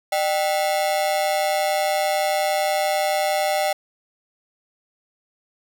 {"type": "ring-modulated tone", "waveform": "45% pulse", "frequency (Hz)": 690, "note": "F5", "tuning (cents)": -21, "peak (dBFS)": -16, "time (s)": [0.12, 3.73], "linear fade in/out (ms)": 5, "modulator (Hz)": 85.6, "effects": ["9-bit"]}